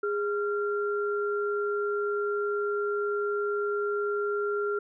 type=tone pair together; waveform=sine; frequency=410.6 / 1381 Hz; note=G#4 / F6; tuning=-20 / -20 cents; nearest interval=octave + major sixth; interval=2100 cents; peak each=-27 / -32 dBFS; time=0.03-4.79 s; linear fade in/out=5 ms; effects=none